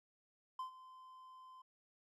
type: tone with ADSR envelope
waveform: triangle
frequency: 1032 Hz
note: C6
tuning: 24 cents flat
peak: -37 dBFS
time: 0.59-1.62 s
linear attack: 4 ms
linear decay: 110 ms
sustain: -16 dB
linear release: 6 ms
effects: none